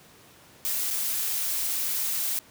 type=noise with dropouts; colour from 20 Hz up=blue; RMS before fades=-28 dBFS; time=0.65-2.39 s; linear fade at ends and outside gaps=0 ms; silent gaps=0.904-0.909 s; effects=pink hiss -53 dBFS RMS until 2.5 s + high-pass 100 Hz 12 dB/octave